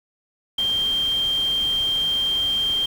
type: tone in noise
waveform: sine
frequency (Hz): 3175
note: G7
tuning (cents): +21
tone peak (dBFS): -19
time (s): 0.58-2.86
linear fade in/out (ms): 5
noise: pink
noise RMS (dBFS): -37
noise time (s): 0.58-2.86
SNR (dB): +15
effects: none